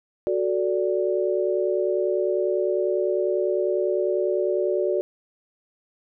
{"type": "chord", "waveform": "sine", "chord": "D major", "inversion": "first", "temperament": "equal with one note detuned", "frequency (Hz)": [370, 440, 582.3], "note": ["F#4", "A4", "D5"], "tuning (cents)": [0, 0, -15], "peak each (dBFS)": [-23, -27, -25], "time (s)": [0.27, 5.01], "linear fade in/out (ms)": 0, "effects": []}